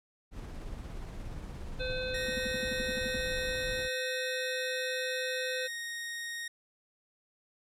brown noise with tremolo, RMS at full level -40 dBFS, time 0.31-3.89 s, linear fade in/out 50 ms, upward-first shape sine, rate 17 Hz, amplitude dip 25%
harmonic tone, 511 Hz, C5, 41 cents flat, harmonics 1 / 3 / 5 / 7 / 8, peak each -35 / -40 / -42 / -43 / -44 dBFS, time 1.79-5.68 s, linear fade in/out 20 ms
sawtooth tone, 1864.7 Hz, A#6, in tune, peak -33 dBFS, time 2.14-6.48 s, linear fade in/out 5 ms
sine tone bursts, 226.5 Hz, A#3, 50 cents flat, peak -34 dBFS, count 11, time 2.28-3.161 s, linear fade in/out 5 ms, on 21 ms, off 65 ms
effects low-pass 12000 Hz 12 dB/octave

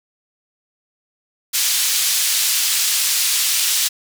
pink band-pass noise, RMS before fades -18 dBFS, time 1.53-3.89 s, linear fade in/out 20 ms, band 3700 to 15000 Hz, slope 12 dB/octave, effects none

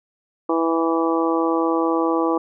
harmonic tone, 164.6 Hz, E3, 2 cents flat, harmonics 2 / 3 / 4 / 5 / 6 / 7, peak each -20 / -23 / -29 / -27 / -28 / -26 dBFS, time 0.49-2.38 s, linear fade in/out 5 ms, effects none

